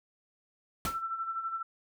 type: noise with exponential decay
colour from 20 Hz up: pink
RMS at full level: -31 dBFS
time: 0.85-1.02 s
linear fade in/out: 1 ms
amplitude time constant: 35 ms
type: tone with tremolo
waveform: sine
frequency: 1338 Hz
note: E6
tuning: 25 cents sharp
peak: -30 dBFS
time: 0.86-1.63 s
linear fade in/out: 10 ms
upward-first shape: sine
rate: 12 Hz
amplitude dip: 60%
effects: none